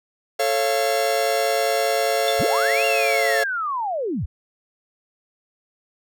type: chord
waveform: 45% pulse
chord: A augmented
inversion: none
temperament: just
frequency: 440 / 550 / 687.5 Hz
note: A4 / C#5 / E#5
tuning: 0 / -14 / -27 cents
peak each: -25 / -23 / -22 dBFS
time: 0.39-3.44 s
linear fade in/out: 10 ms
type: tone with exponential decay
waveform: sine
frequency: 3520 Hz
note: A7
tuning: in tune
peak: -19 dBFS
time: 2.28-2.42 s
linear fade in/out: 1 ms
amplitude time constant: 29 ms
type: linear two-way sweep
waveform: sine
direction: up then down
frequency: 42.18 to 2794 to 46.26 Hz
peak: -22 dBFS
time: 2.39-4.26 s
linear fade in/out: 10 ms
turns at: 2.85 s
effects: none